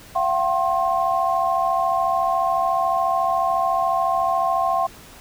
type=tone cluster; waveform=sine; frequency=683 / 757 / 1065 Hz; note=F5 / F#5 / C6; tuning=-39 / +39 / +30 cents; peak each=-22 dBFS; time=0.15-4.87 s; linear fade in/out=10 ms; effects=pink hiss -44 dBFS RMS until 5.2 s